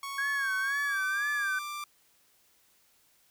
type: tone with pitch glide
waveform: sawtooth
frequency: 1108.7 to 1181.4 Hz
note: C#6 to D6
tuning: 0 to +10 cents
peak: -32 dBFS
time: 0.03-1.84 s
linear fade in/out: 2 ms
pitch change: +110 cents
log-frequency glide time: 0.64-1.13 s
type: tone with vibrato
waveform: sine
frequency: 1620 Hz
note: G#6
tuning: 43 cents flat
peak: -28 dBFS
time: 0.18-1.59 s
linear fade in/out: 5 ms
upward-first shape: sine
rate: 2 Hz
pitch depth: 110 cents each way
effects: white hiss -66 dBFS RMS until 3.3 s